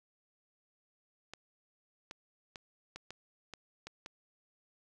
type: clicks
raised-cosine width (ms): 0.2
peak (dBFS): -27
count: 8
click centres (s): 1.336 / 2.111 / 2.558 / 2.96 / 3.106 / 3.537 / 3.87 / 4.061
effects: none